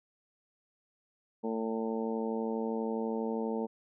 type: harmonic tone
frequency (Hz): 112.3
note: A2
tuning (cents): +36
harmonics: 2 / 3 / 4 / 5 / 6 / 7 / 8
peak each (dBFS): -34 / -41 / -35 / -42 / -49 / -45 / -43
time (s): 1.43-3.67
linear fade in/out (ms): 20
effects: none